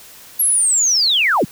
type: linear sweep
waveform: sine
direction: down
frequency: 11510 to 94.6 Hz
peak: -12 dBFS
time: 0.39-1.45 s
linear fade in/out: 10 ms
effects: white hiss -41 dBFS RMS until 1.51 s